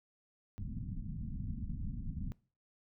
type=low-pass noise; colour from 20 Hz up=pink; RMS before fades=-40 dBFS; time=0.58-2.32 s; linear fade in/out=0 ms; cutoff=240 Hz; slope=48 dB/octave; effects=noise-tail reverb RT60 0.4 s tail -22 dB re dry